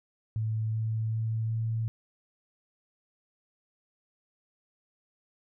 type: tone with pitch steps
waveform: sine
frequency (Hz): 110 / 110.83 / 111.66 / 112.51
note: A2 / A2 / A2 / A2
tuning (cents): 0 / +13 / +26 / +39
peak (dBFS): -27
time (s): 0.36-1.88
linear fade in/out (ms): 0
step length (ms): 380
effects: none